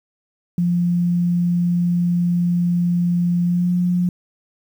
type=tone with pitch glide; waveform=sine; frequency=174.61 to 177.87 Hz; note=F3 to F3; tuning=0 to +32 cents; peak=-15 dBFS; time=0.58-4.09 s; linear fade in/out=2 ms; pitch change=+32 cents; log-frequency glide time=3.45-3.7 s; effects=8-bit